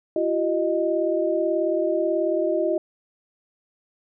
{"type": "tone cluster", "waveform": "sine", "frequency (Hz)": [339.9, 378.3, 619], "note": ["F4", "F#4", "D#5"], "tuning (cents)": [-47, 38, -9], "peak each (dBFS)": [-24, -26, -23], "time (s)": [0.16, 2.78], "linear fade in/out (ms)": 2, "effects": []}